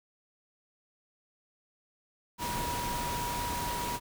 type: tone in noise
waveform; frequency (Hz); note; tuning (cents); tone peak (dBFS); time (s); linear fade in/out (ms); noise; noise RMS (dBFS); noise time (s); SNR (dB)
sine; 963; B5; -44; -34; 2.38-4; 50; pink; -36; 2.38-4; -1
effects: none